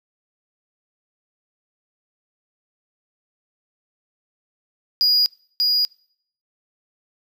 triangle tone with echo, 4888 Hz, D#8, 32 cents flat, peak -13 dBFS, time 5.01-5.26 s, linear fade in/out 0 ms, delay 590 ms, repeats 1, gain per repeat -2 dB, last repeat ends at 5.85 s, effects noise-tail reverb RT60 0.6 s tail -24 dB re dry

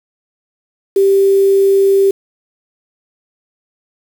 sine tone with quantisation, 392 Hz, G4, in tune, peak -7 dBFS, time 0.96-2.11 s, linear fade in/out 5 ms, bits 5, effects none

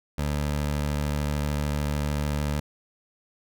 20% pulse tone, 73.42 Hz, D2, in tune, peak -20 dBFS, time 0.18-2.6 s, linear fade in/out 5 ms, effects none

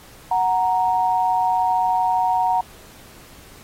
sine tone pair together, 740 / 932.3 Hz, F#5 / A#5, 0 / 0 cents, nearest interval major third, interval 400 cents, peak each -19 / -19 dBFS, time 0.31-2.61 s, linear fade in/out 5 ms, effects pink hiss -46 dBFS RMS until 3.63 s + AAC 48 kbps

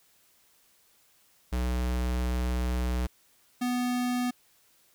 square tone pair in turn, 61.74 / 247 Hz, B1 / B3, 0 / 0 cents, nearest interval 2 octaves, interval 2400 cents, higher second, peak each -27 dBFS, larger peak neither, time 1.52-3.07 / 3.61-4.31 s, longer first, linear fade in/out 10 ms, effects white hiss -64 dBFS RMS until 4.94 s

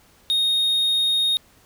triangle tone, 3716 Hz, A#7, 6 cents flat, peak -16 dBFS, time 0.3-1.37 s, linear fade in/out 0 ms, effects pink hiss -55 dBFS RMS until 1.65 s

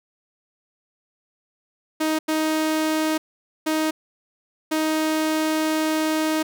sawtooth tone bursts at uneven times, 313.1 Hz, D#4, 11 cents sharp, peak -16 dBFS, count 4, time 2-2.19 / 2.28-3.18 / 3.66-3.91 / 4.71-6.43 s, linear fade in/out 10 ms, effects none

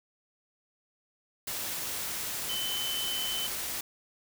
sine tone in noise, 3049 Hz, G7, 49 cents flat, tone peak -32 dBFS, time 2.49-3.47 s, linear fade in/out 5 ms, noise white, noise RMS -35 dBFS, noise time 1.47-3.81 s, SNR 0 dB, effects none

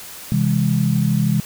sine chord, C augmented, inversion none, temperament just, 130.81 / 163.52 / 204.4 Hz, C3 / E3 / G#3, 0 / -14 / -27 cents, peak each -19 dBFS, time 0.32-1.4 s, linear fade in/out 0 ms, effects white hiss -36 dBFS RMS until 1.45 s

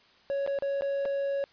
triangle tone with dropouts, 556 Hz, C#5, 5 cents sharp, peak -25 dBFS, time 0.3-1.44 s, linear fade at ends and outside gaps 0 ms, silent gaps 0.464-0.475 / 0.588-0.623 / 0.81-0.821 / 1.053-1.057 s, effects white hiss -60 dBFS RMS until 1.52 s + resampled to 11025 Hz

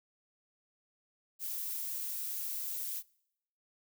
violet noise, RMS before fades -38 dBFS, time 1.39-3.03 s, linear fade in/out 50 ms, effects noise-tail reverb RT60 0.8 s tail -25 dB re dry

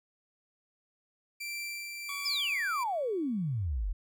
sawtooth tone with tremolo, 2349 Hz, D7, in tune, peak -32 dBFS, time 1.4-2.84 s, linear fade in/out 10 ms, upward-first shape sine, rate 1.4 Hz, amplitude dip 35%
20% pulse tone with exponential decay, 1129 Hz, C#6, 31 cents sharp, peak -33 dBFS, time 2.09-3.66 s, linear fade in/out 2 ms, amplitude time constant 340 ms
sine exponential sweep, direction down, 5300 to 39.67 Hz, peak -29 dBFS, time 2.25-3.93 s, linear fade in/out 10 ms
effects none

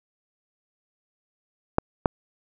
clicks, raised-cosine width 1 ms, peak -4 dBFS, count 2, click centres 1.784 / 2.058 s, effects none

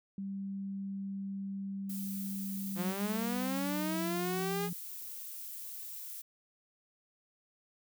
sine tone with pitch glide, 196 to 174.62 Hz, G3 to F3, 0 to 0 cents, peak -36 dBFS, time 0.18-4.73 s, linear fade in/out 2 ms, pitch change -200 cents, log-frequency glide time 3.4-4.46 s
violet noise, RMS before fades -44 dBFS, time 1.89-6.22 s, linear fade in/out 10 ms
sawtooth linear sweep, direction up, 169.8 to 415.3 Hz, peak -30 dBFS, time 2.75-4.7 s, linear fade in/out 50 ms
effects none

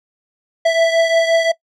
square beating tone pair, 660 / 665.7 Hz, E5 / E5, +2 / +17 cents, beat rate 5.7 Hz, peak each -13 / -19 dBFS, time 0.65-1.52 s, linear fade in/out 10 ms, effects noise-tail reverb RT60 0.1 s tail -21 dB re dry + low-pass 5000 Hz 12 dB/octave

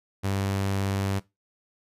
sawtooth tone, 98 Hz, G2, in tune, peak -21 dBFS, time 0.23-1.2 s, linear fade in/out 20 ms, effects noise-tail reverb RT60 0.2 s tail -18 dB re dry + resampled to 32000 Hz

